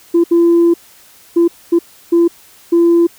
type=tone bursts at uneven times; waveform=sine; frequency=340.1 Hz; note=F4; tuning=46 cents flat; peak=-5 dBFS; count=6; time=0.14-0.24 / 0.31-0.74 / 1.36-1.48 / 1.72-1.79 / 2.12-2.28 / 2.72-3.07 s; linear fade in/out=10 ms; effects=tanh soft clip ceiling -4 dBFS + white hiss -44 dBFS RMS until 3.18 s